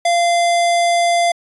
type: tone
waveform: square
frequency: 690 Hz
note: F5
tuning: 21 cents flat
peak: -13 dBFS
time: 0.05-1.32 s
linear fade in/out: 5 ms
effects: resampled to 24000 Hz